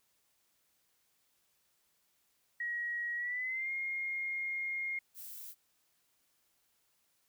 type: tone with pitch glide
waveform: sine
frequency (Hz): 1902 to 2135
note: A#6 to C7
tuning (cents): +34 to +34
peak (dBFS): -34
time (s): 2.6-4.99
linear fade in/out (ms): 5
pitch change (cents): +200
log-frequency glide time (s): 3.16-3.71
type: noise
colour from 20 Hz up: violet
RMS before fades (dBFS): -47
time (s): 5.14-5.55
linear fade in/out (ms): 50
effects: white hiss -75 dBFS RMS until 7.28 s